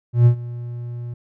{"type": "tone with ADSR envelope", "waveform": "triangle", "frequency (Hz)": 120, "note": "B2", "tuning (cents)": -49, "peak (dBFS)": -5, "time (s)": [0.13, 1.14], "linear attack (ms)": 130, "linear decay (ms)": 91, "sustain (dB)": -20, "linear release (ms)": 6, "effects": []}